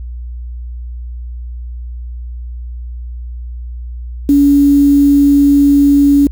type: tone with quantisation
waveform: sine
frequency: 283.7 Hz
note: C#4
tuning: 40 cents sharp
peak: -5 dBFS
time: 4.29-6.27 s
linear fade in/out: 2 ms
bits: 5
effects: added 60 Hz sine -22 dBFS peak until 6.31 s